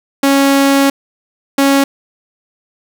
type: tone pair in turn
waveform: sawtooth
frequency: 276.1 / 276.1 Hz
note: C#4 / C#4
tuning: -7 / -7 cents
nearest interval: unison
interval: 0 cents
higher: neither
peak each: -4 dBFS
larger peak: neither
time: 0.23-0.9 / 1.58-1.84 s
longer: first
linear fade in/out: 5 ms
effects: none